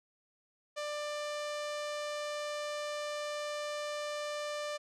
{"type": "tone with low-pass filter", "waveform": "sawtooth", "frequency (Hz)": 593, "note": "D5", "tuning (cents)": 17, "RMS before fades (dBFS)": -38, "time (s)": [0.76, 4.78], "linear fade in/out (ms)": 20, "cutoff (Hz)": 6800, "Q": 1, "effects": []}